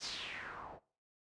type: noise with low-pass filter sweep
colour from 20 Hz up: white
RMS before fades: -45 dBFS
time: 0-0.8 s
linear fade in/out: 50 ms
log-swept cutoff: 5800 to 630 Hz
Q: 3.5
effects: noise-tail reverb RT60 0.4 s tail -20 dB re dry + resampled to 22050 Hz